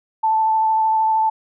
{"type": "tone with vibrato", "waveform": "sine", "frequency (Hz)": 880, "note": "A5", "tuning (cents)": 0, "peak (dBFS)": -14, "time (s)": [0.23, 1.3], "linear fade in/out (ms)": 10, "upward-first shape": "sine", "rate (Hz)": 13, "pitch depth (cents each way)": 12, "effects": []}